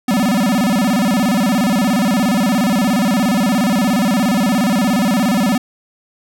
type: tone with vibrato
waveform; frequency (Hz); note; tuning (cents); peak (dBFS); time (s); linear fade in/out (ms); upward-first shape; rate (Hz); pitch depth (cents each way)
square; 220; A3; 0; -13; 0.08-5.58; 5; square; 17; 230
effects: none